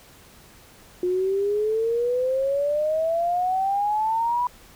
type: exponential sweep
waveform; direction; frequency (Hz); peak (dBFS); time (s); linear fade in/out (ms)
sine; up; 356.1 to 990; -20; 1.03-4.47; 2
effects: pink hiss -50 dBFS RMS until 4.75 s